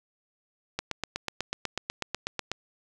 click train, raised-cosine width 0.2 ms, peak -12 dBFS, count 15, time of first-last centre 0.79-2.516 s, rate 8.11 Hz, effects none

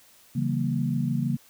sine chord, C# diminished seventh, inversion none, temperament equal with one note detuned, 138.59 / 164.81 / 192.08 / 233.1 Hz, C#3 / E3 / G3 / Bb3, 0 / 0 / -35 / 0 cents, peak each -27 / -30 / -32 / -28 dBFS, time 0.35-1.37 s, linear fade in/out 10 ms, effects white hiss -56 dBFS RMS until 1.49 s

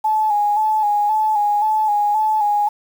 sine tone with vibrato, 846 Hz, G#5, 32 cents sharp, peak -14 dBFS, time 0.04-2.69 s, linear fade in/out 10 ms, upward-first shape square, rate 1.9 Hz, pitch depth 38 cents each way, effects 7-bit

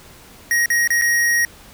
square tone with dropouts, 1884 Hz, A#6, 18 cents sharp, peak -15 dBFS, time 0.51-1.45 s, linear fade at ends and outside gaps 1 ms, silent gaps 0.659-0.702 / 0.875-0.904 / 1.014-1.02 s, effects pink hiss -44 dBFS RMS until 1.73 s

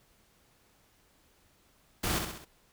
pink noise with echo, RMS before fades -31 dBFS, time 2.03-2.19 s, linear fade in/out 10 ms, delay 65 ms, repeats 4, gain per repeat -5 dB, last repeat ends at 2.45 s, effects pink hiss -66 dBFS RMS until 2.72 s

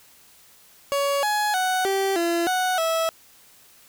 30% pulse tone with pitch steps, 562 / 840 / 743 / 389.1 / 339.9 / 739 / 653 Hz, C#5 / G#5 / F#5 / G4 / F4 / F#5 / E5, +24 / +19 / +7 / -13 / -47 / -2 / -17 cents, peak -18 dBFS, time 0.92-3.09 s, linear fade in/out 0 ms, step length 310 ms, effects white hiss -53 dBFS RMS until 3.88 s

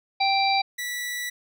harmonic tone, 784 Hz, G5, in tune, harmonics 1 / 3 / 5 / 6, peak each -21 / -26 / -28 / -29 dBFS, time 0.2-0.62 s, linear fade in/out 10 ms
sawtooth tone, 1957 Hz, B6, 16 cents flat, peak -25 dBFS, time 0.78-1.3 s, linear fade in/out 10 ms
effects none

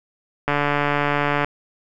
click train, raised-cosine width 0.5 ms, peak -5 dBFS, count 141, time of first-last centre 0.48-1.446 s, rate 145 Hz, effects none

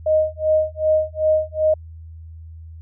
sine tone with tremolo, 622.3 Hz, D#5, in tune, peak -12 dBFS, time 0.06-1.74 s, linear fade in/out 5 ms, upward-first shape sine, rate 2.6 Hz, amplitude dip 100%, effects added 81 Hz sine -35 dBFS peak until 2.81 s

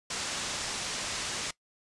white low-pass noise, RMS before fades -35 dBFS, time 0.1-1.51 s, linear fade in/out 5 ms, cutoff 7600 Hz, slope 24 dB/octave, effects noise-tail reverb RT60 0.1 s tail -20 dB re dry + resampled to 24000 Hz

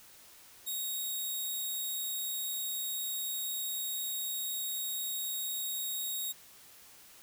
5% pulse tone, 3766 Hz, A#7, 17 cents sharp, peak -26 dBFS, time 0.66-6.33 s, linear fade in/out 20 ms, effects white hiss -56 dBFS RMS until 7.22 s

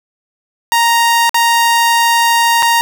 sawtooth tone with dropouts, 932.3 Hz, A#5, in tune, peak -5 dBFS, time 0.72-2.81 s, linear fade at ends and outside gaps 0 ms, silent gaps 1.294-1.344 / 2.624-2.628 s, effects none

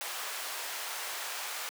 pink high-pass noise, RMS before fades -38 dBFS, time 0.01-1.69 s, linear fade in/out 0 ms, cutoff 790 Hz, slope 12 dB/octave, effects high-pass 400 Hz 12 dB/octave

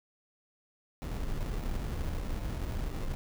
brown noise with sample-and-hold, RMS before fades -34 dBFS, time 1.02-3.15 s, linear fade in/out 0 ms, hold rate 1575 Hz, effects none

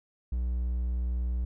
triangle tone, 60.9 Hz, B1, 24 cents flat, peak -25 dBFS, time 0.32-1.45 s, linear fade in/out 5 ms, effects none

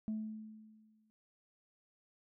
sine tone with exponential decay, 217 Hz, A3, 24 cents flat, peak -32 dBFS, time 0.08-1.1 s, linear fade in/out 0 ms, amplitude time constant 220 ms, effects noise-tail reverb RT60 0.1 s tail -22 dB re dry + tanh soft clip ceiling -32 dBFS

